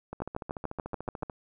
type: two click trains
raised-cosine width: 1 ms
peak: -23 / -18 dBFS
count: 17 / 8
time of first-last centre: 0.13-1.298 / 0.22-1.232 s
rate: 13.7 / 6.92 Hz
effects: none